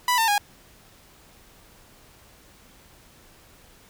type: tone with pitch steps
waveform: sawtooth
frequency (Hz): 987.8 / 900.6 / 821.1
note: B5 / A5 / G#5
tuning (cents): 0 / +40 / -20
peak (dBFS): -15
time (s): 0.08-0.38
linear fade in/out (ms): 2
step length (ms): 100
effects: pink hiss -53 dBFS RMS until 3.89 s